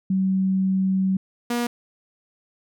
sine / sawtooth tone pair in turn, 190 / 239.4 Hz, F#3 / A#3, +46 / +46 cents, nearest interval major third, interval 400 cents, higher second, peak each -18 dBFS, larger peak neither, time 0.1-1.17 / 1.5-1.67 s, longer first, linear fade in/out 5 ms, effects none

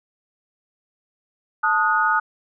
sine chord, D# diminished, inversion second, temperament equal with one note detuned, 880 / 1244.5 / 1456.2 Hz, A5 / D#6 / F#6, 0 / 0 / -28 cents, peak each -22 / -20 / -20 dBFS, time 1.63-2.2 s, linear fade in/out 10 ms, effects none

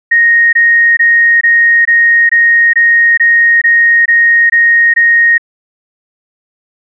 sine tone bursts, 1864.7 Hz, A#6, in tune, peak -4 dBFS, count 12, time 0.11-5.381 s, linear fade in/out 10 ms, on 420 ms, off 21 ms, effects none

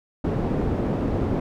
white low-pass noise, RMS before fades -24 dBFS, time 0.24-1.4 s, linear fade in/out 5 ms, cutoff 330 Hz, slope 12 dB/octave, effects none

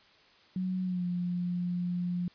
sine tone with pitch glide, 185 to 177.05 Hz, F#3 to F3, 0 to +24 cents, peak -29 dBFS, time 0.56-2.28 s, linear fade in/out 2 ms, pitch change -76 cents, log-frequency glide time 0.83-1.05 s, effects white hiss -60 dBFS RMS until 2.34 s + resampled to 11025 Hz

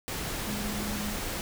sine tone in noise, 207.7 Hz, G#3, in tune, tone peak -34 dBFS, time 0.47-1.16 s, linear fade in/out 0 ms, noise pink, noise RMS -34 dBFS, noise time 0.08-1.41 s, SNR -3 dB, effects none

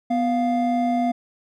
triangle tone pair together, 247.1 / 698.5 Hz, B3 / F5, +1 / 0 cents, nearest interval octave + tritone, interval 1799 cents, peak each -19 / -20 dBFS, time 0.1-1.12 s, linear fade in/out 10 ms, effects none

